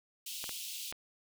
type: high-pass noise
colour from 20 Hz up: pink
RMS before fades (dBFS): -42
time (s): 0.26-0.92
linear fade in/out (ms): 5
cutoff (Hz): 2700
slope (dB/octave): 48
type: clicks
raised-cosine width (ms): 0.3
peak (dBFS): -25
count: 3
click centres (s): 0.441 / 0.493 / 0.925
effects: none